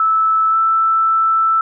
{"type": "tone with pitch glide", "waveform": "sine", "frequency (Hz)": [1310, 1323.7], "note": ["E6", "E6"], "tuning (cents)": [-11, 7], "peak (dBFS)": -11, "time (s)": [0, 1.61], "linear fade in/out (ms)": 2, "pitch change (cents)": 18, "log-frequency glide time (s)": [0.5, 0.56], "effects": []}